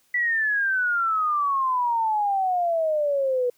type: exponential sweep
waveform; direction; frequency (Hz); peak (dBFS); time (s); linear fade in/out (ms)
sine; down; 1975.5 to 485.6; -20; 0.14-3.5; 5
effects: white hiss -64 dBFS RMS until 3.57 s